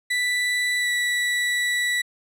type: tone with pitch glide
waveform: 35% pulse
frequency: 1975.5 to 1956.2 Hz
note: B6 to B6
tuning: 0 to -17 cents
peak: -19 dBFS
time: 0.1-2.02 s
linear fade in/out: 10 ms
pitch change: -17 cents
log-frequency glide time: 0.78-0.89 s
effects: low-pass 11000 Hz 12 dB/octave